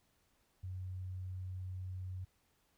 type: tone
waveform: sine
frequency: 92.5 Hz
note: F#2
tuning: in tune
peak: -40 dBFS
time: 0.63-2.25 s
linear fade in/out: 10 ms
effects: pink hiss -75 dBFS RMS until 2.77 s